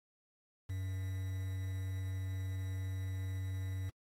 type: tone with quantisation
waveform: triangle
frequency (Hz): 94.5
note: F#2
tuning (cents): +37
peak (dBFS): -34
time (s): 0.69-3.9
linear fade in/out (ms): 10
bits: 9
effects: AAC 48 kbps